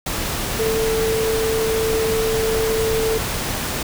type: tone in noise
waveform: sine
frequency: 444.6 Hz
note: A4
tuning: 18 cents sharp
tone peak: -18 dBFS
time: 0.59-3.18 s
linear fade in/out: 5 ms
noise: pink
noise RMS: -24 dBFS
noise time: 0.06-3.83 s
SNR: +3 dB
effects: none